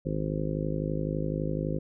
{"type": "harmonic tone", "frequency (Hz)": 51.91, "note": "G#1", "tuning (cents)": 0, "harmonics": [1, 2, 3, 4, 5, 6, 7, 8, 9, 10], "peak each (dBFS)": [-37, -41, -31, -40, -36, -38, -38, -41, -42, -37], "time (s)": [0.05, 1.79], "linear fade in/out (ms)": 10, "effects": []}